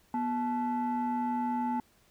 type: tone pair together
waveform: sine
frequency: 243.5 / 869.9 Hz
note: B3 / A5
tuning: -24 / -20 cents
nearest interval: octave + minor seventh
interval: 2204 cents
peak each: -29 / -29 dBFS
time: 0.14-1.8 s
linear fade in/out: 2 ms
effects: tanh soft clip ceiling -25 dBFS + pink hiss -65 dBFS RMS until 2.1 s